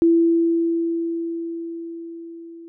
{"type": "tone with level ramp", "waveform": "sine", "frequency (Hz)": 334.1, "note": "E4", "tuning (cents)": 23, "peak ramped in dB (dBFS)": [-11, -37], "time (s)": [0.02, 2.68], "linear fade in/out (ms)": 0, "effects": []}